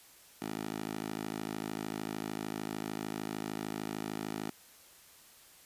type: tone with high-pass filter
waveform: 10% pulse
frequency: 53.3 Hz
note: G#1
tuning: 46 cents sharp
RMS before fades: -39 dBFS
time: 0.42-4.51 s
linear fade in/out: 0 ms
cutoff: 250 Hz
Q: 1.1
effects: white hiss -58 dBFS RMS until 5.65 s + resampled to 32000 Hz